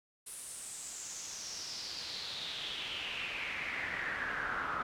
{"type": "noise with band-pass filter sweep", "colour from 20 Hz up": "brown", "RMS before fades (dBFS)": -40, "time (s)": [0.26, 4.83], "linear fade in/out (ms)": 10, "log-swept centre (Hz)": [10000, 1300], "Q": 5, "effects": []}